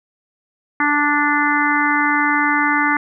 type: harmonic tone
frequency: 293.1 Hz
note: D4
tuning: 3 cents flat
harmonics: 1 / 3 / 4 / 5 / 6 / 7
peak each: -21 / -21 / -21 / -21 / -21 / -21 dBFS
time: 0.8-2.97 s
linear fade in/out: 2 ms
effects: none